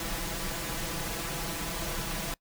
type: noise with comb filter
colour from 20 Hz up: pink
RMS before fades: -34 dBFS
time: 0-2.34 s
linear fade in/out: 2 ms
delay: 6 ms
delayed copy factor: +0.95
effects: noise-tail reverb RT60 0.1 s tail -23 dB re dry